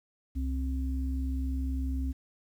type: tone pair together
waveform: sine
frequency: 65.97 / 263.9 Hz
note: C2 / C4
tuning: +15 / +15 cents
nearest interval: 2 octaves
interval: 2400 cents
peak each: -29 / -36 dBFS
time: 0.35-2.13 s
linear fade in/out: 20 ms
effects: 10-bit